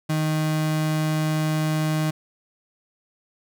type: tone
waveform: 35% pulse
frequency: 155.56 Hz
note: D#3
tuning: in tune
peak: -19 dBFS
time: 0.09-2.11 s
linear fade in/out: 10 ms
effects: none